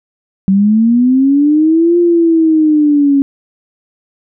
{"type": "linear two-way sweep", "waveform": "sine", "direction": "up then down", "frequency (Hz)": [188.9, 349.2, 274.9], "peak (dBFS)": -6, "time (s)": [0.48, 3.22], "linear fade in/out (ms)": 0, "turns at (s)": 1.98, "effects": []}